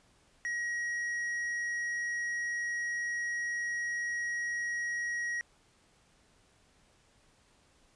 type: tone with tanh clipping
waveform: triangle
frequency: 1899 Hz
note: A#6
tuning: 32 cents sharp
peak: -33 dBFS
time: 0.45-5.41 s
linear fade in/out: 0 ms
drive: 10 dB
effects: pink hiss -66 dBFS RMS until 7.95 s + resampled to 22050 Hz